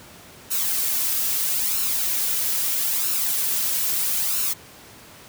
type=noise with flanger; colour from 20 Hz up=blue; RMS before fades=-23 dBFS; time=0.5-4.54 s; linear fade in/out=20 ms; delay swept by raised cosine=0.73 to 3.13 ms; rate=0.77 Hz; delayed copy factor=+0.55; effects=pink hiss -45 dBFS RMS until 5.28 s + high-pass 80 Hz 12 dB/octave